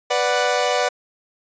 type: chord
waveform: sawtooth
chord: B minor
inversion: none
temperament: equal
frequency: 493.9 / 587.3 / 740 Hz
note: B4 / D5 / F#5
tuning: 0 / 0 / 0 cents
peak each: -18 dBFS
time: 0.1-0.89 s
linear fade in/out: 10 ms
effects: resampled to 16000 Hz